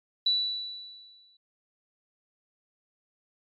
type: tone with exponential decay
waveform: sine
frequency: 3951 Hz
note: B7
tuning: in tune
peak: -20 dBFS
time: 0.26-1.37 s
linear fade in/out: 5 ms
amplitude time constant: 240 ms
effects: MP3 64 kbps